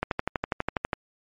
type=click train; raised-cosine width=0.5 ms; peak=-10 dBFS; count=12; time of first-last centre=0.03-0.932 s; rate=12.2 Hz; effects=MP3 48 kbps